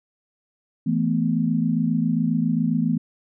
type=chord; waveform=sine; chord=E suspended fourth; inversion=none; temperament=just; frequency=164.81 / 219.8 / 247.2 Hz; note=E3 / A3 / B3; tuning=0 / -2 / +2 cents; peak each=-23 dBFS; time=0.86-2.98 s; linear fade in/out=10 ms; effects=none